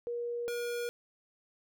sine / square tone pair in turn, 476.2 / 478.2 Hz, A#4 / A#4, +37 / +44 cents, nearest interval unison, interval 7 cents, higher second, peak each -33 / -34 dBFS, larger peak first, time 0.07-0.48 / 0.48-0.89 s, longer neither, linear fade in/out 0 ms, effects none

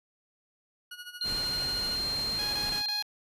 20% pulse tone with tremolo, 1452 Hz, F#6, 33 cents flat, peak -34 dBFS, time 0.91-1.96 s, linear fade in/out 5 ms, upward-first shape sine, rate 13 Hz, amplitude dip 75%
sine tone, 4186 Hz, C8, in tune, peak -29 dBFS, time 1.21-3.02 s, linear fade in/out 2 ms
pink noise, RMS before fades -39 dBFS, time 1.23-2.83 s, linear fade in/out 50 ms
10% pulse tone bursts, 830.6 Hz, G#5, in tune, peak -28 dBFS, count 4, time 2.39-3.025 s, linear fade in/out 0 ms, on 140 ms, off 25 ms
effects resampled to 32000 Hz

